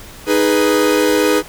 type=chord; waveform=45% pulse; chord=G# minor; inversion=second; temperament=equal; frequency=311.1 / 415.3 / 493.9 Hz; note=D#4 / G#4 / B4; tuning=0 / 0 / 0 cents; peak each=-16 dBFS; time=0.26-1.43 s; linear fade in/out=50 ms; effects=pink hiss -37 dBFS RMS until 1.48 s